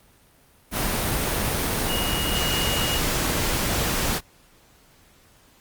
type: tone in noise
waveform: sine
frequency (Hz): 2873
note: F7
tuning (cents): +48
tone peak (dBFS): -27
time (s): 1.86-3.01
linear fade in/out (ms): 50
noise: pink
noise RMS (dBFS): -24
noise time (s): 0.71-4.21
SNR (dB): -6
effects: pink hiss -56 dBFS RMS until 5.6 s + Opus 32 kbps